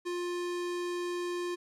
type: tone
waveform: square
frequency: 352.3 Hz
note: F4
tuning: 15 cents sharp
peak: -33 dBFS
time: 0.05-1.56 s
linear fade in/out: 20 ms
effects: low-pass 9000 Hz 12 dB/octave + 12-bit